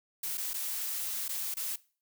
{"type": "noise with dropouts", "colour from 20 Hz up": "blue", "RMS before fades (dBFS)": -35, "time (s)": [0.23, 1.76], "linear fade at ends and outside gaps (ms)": 5, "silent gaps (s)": [[0.374, 0.378], [0.534, 0.54], [1.282, 1.291], [1.542, 1.568]], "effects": ["noise-tail reverb RT60 0.4 s tail -21 dB re dry"]}